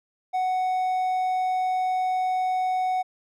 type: tone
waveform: triangle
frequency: 742 Hz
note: F#5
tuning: 5 cents sharp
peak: -20 dBFS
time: 0.33-3.03 s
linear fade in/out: 20 ms
effects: none